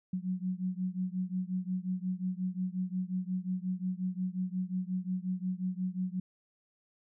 sine beating tone pair, 181.8 / 187.4 Hz, F#3 / F#3, -30 / +22 cents, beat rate 5.6 Hz, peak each -34 / -35 dBFS, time 0.13-6.2 s, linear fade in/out 5 ms, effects none

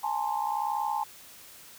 sine tone cluster, 832 / 893 / 1047 Hz, G#5 / A5 / C6, +3 / +25 / +1 cents, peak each -30 / -31 / -35 dBFS, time 0.03-1.04 s, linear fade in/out 10 ms, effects white hiss -50 dBFS RMS until 1.78 s

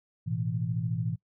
sine chord, A suspended second, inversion none, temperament equal, 110 / 123.47 / 164.81 Hz, A2 / B2 / E3, 0 / 0 / 0 cents, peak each -32 dBFS, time 0.26-1.16 s, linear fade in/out 20 ms, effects noise-tail reverb RT60 0.1 s tail -23 dB re dry

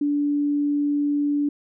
sine tone, 290 Hz, D4, 22 cents flat, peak -19 dBFS, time 0.01-1.49 s, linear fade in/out 5 ms, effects none

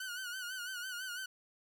sawtooth tone with vibrato, 1480 Hz, F#6, in tune, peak -36 dBFS, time 0-1.26 s, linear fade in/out 5 ms, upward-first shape sine, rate 6 Hz, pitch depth 77 cents each way, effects none

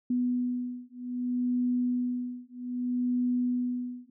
sine beating tone pair, 246.9 / 247.53 Hz, B3 / B3, 0 / +4 cents, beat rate 0.63 Hz, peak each -30 dBFS, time 0.1-4.1 s, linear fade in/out 5 ms, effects none

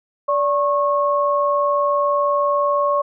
sine tone pair together, 579 / 1093 Hz, D5 / C#6, -25 / -25 cents, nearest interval major seventh, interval 1100 cents, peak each -18 dBFS, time 0.28-3.02 s, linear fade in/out 10 ms, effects none

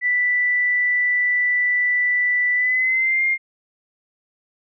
sine tone with pitch glide, 1975.5 to 2117 Hz, B6 to C7, 0 to +20 cents, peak -16 dBFS, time 0.01-3.38 s, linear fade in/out 50 ms, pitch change +120 cents, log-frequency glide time 2.54-3.24 s, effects none

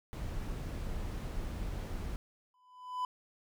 brown noise, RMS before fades -38 dBFS, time 0.13-2.16 s, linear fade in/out 0 ms
triangle tone with exponential growth, 1001 Hz, B5, 23 cents sharp, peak -28 dBFS, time 2.54-3.05 s, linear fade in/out 2 ms, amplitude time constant 110 ms
effects none

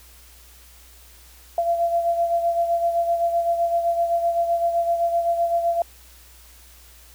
sine beating tone pair, 681 / 688.8 Hz, F5 / F5, -44 / -24 cents, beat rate 7.8 Hz, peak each -19 / -27 dBFS, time 1.58-5.82 s, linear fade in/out 2 ms, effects added 60 Hz sine -49 dBFS peak until 7.14 s + white hiss -50 dBFS RMS until 7.14 s

